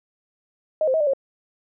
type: tone with pitch steps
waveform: sine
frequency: 623 / 522 / 638 / 592 / 544 Hz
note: D#5 / C5 / D#5 / D5 / C#5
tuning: +2 / -4 / +43 / +14 / -33 cents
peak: -17 dBFS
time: 0.81-1.135 s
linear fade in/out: 2 ms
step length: 65 ms
effects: none